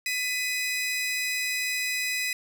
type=tone pair together; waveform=sawtooth; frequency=1998.7 / 2514 Hz; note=B6 / D#7; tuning=+20 / +17 cents; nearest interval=major third; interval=397 cents; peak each=-26 dBFS; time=0.06-2.33 s; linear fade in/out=2 ms; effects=9-bit